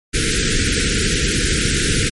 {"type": "band-stop noise", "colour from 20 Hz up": "pink", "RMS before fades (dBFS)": -17, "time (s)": [0.13, 2.1], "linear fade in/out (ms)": 20, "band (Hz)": [490, 1400], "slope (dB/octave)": 96, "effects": ["MP3 48 kbps"]}